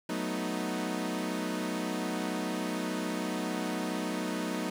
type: chord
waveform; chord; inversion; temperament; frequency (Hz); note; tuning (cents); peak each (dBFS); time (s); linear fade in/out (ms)
sawtooth; B dominant seventh; second; equal; 185 / 220 / 246.9 / 311.1; F#3 / A3 / B3 / D#4; 0 / 0 / 0 / 0; -33 / -34 / -33 / -32; 0.09-4.7; 5
effects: low-pass 12000 Hz 12 dB/octave + 9-bit